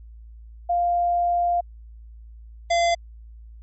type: tone pair in turn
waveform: sine / square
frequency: 698.5 / 685.3 Hz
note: F5 / F5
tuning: 0 / -33 cents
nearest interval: unison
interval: 33 cents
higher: first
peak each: -18 dBFS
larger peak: neither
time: 0.69-1.61 / 2.7-2.95 s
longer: first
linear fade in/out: 10 ms
effects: added 56 Hz sine -40 dBFS peak until 3.62 s + MP3 32 kbps